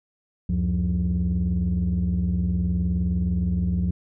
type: tone cluster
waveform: sine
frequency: 72 / 91.4 / 178.1 Hz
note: D2 / F#2 / F3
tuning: -34 / -21 / +34 cents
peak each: -23 / -26 / -22 dBFS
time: 0.49-3.91 s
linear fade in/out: 5 ms
effects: tanh soft clip ceiling -16 dBFS